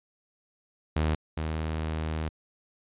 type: tone pair in turn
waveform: sawtooth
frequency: 77.78 / 78.82 Hz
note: D#2 / D#2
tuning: 0 / +23 cents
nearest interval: unison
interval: 23 cents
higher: second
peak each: -20 / -25 dBFS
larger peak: first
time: 0.96-1.15 / 1.37-2.29 s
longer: second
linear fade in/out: 5 ms
effects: resampled to 8000 Hz